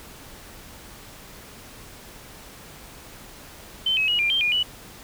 sine tone with pitch steps, 3082 / 2561 / 2900 / 2389 / 3161 / 2432 / 2956 Hz, G7 / D#7 / F#7 / D7 / G7 / D#7 / F#7, -30 / +49 / -35 / +29 / +14 / -40 / -2 cents, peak -19 dBFS, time 3.86-4.63 s, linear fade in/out 5 ms, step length 110 ms, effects pink hiss -44 dBFS RMS until 5.03 s

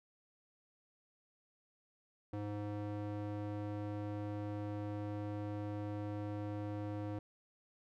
square tone with band-pass filter, 103.83 Hz, G#2, in tune, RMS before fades -41 dBFS, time 2.33-7.19 s, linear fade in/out 5 ms, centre 370 Hz, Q 0.75, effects none

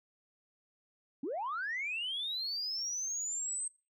sine linear sweep, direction up, 240.4 to 8350 Hz, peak -33 dBFS, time 1.23-3.68 s, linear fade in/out 5 ms, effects noise-tail reverb RT60 0.3 s tail -23 dB re dry + tanh soft clip ceiling -30 dBFS

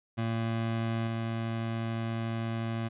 25% pulse tone with level steps, 113.9 Hz, A#2, 40 cents flat, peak -25 / -27 dBFS, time 0.17-2.89 s, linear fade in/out 20 ms, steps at 1.07 s, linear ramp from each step 5 ms, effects resampled to 8000 Hz

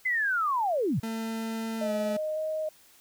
sine linear sweep, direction down, 2073 to 91.9 Hz, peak -24 dBFS, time 0.05-1 s, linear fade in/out 10 ms
40% pulse tone with pitch glide, 224.3 to 214.5 Hz, A3 to A3, +34 to -44 cents, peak -30 dBFS, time 1.03-2.17 s, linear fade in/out 5 ms, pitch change -78 cents, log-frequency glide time 1.8-1.91 s
sine tone with vibrato, 622.3 Hz, D#5, in tune, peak -28 dBFS, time 1.81-2.69 s, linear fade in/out 5 ms, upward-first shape square, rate 1.8 Hz, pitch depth 9 cents each way
effects white hiss -58 dBFS RMS until 3 s

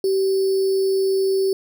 sine tone with sample-and-hold, 385.6 Hz, G4, 28 cents flat, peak -16 dBFS, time 0.04-1.53 s, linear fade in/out 2 ms, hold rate 4900 Hz, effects none

